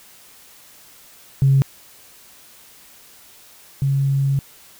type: tone pair in turn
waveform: sine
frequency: 136.1 / 137.68 Hz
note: C#3 / C#3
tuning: -31 / -11 cents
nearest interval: unison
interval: 20 cents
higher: second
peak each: -10 / -15 dBFS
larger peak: first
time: 1.42-1.62 / 3.82-4.39 s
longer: second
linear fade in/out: 0 ms
effects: tanh soft clip ceiling -6 dBFS + white hiss -47 dBFS RMS until 4.79 s